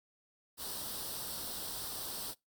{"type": "noise with comb filter", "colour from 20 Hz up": "white", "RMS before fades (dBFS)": -41, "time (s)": [0.57, 2.35], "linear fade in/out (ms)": 50, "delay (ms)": 0.22, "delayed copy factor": 0.7, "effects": ["noise-tail reverb RT60 0.2 s tail -24 dB re dry", "Opus 48 kbps"]}